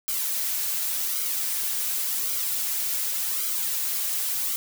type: noise with flanger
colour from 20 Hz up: blue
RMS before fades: -27 dBFS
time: 0.08-4.56 s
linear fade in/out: 0 ms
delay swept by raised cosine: 1.1 to 3.9 ms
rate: 0.89 Hz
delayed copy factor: -0.6
effects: none